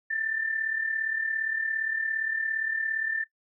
sine tone with amplitude modulation, 1780 Hz, A6, 20 cents sharp, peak -24 dBFS, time 0.1-3.24 s, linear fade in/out 10 ms, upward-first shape sine, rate 37.4 Hz, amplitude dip 65%, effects noise-tail reverb RT60 0.1 s tail -17 dB re dry

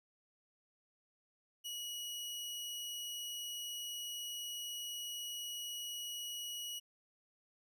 sawtooth tone, 2914 Hz, F#7, 27 cents flat, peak -38 dBFS, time 1.64-6.8 s, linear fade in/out 20 ms, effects none

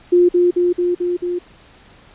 sine tone with echo, 353.4 Hz, F4, 21 cents sharp, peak -8 dBFS, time 0.12-0.29 s, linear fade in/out 10 ms, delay 220 ms, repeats 5, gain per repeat -2 dB, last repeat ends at 1.39 s, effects pink hiss -47 dBFS RMS until 2.14 s + resampled to 8000 Hz

